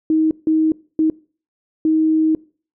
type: tone bursts at uneven times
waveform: sine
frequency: 315.7 Hz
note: D#4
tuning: 25 cents sharp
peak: -12 dBFS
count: 4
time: 0.1-0.31 / 0.47-0.72 / 0.99-1.1 / 1.85-2.35 s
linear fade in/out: 2 ms
effects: noise-tail reverb RT60 0.4 s tail -22 dB re dry